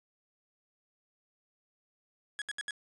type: tone bursts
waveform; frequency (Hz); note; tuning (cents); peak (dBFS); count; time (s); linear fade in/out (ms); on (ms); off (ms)
30% pulse; 1672; G#6; +11; -32; 4; 2.39-2.708; 0; 27; 70
effects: resampled to 24000 Hz